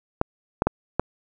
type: clicks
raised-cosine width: 1 ms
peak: -5 dBFS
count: 4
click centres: 0.214 / 0.621 / 0.67 / 0.996 s
effects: none